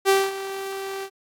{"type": "tone with ADSR envelope", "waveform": "sawtooth", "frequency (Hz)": 389.2, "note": "G4", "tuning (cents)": -12, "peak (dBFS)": -10, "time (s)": [0.05, 1.1], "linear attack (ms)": 41, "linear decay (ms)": 220, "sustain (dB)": -15, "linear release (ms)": 70, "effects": ["AAC 64 kbps"]}